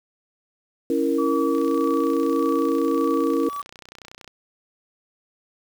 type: chord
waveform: sine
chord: A# diminished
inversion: first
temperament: equal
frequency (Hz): 277.2 / 329.6 / 466.2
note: C#4 / E4 / A#4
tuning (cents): 0 / 0 / 0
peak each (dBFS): -23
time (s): 0.9-3.49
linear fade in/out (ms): 2
type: tone with tremolo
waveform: sine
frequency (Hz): 1146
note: D6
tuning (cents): -43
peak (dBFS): -26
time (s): 1.18-3.62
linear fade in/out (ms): 10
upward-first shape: sine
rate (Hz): 1.7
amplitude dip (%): 45
type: click train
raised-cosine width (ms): 0.2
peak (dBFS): -24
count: 85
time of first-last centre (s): 1.55-4.277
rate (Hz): 30.8
effects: 7-bit